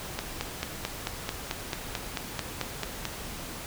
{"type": "click train", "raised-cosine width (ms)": 0.2, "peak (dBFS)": -12, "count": 14, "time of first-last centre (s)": [0.19, 3.053], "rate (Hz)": 4.54, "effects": ["pink hiss -39 dBFS RMS until 3.66 s"]}